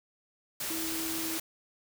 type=tone in noise; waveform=sine; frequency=324.4 Hz; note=E4; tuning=28 cents flat; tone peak=-36 dBFS; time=0.7-1.38 s; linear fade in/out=5 ms; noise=white; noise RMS=-35 dBFS; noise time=0.6-1.4 s; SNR=-4 dB; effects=none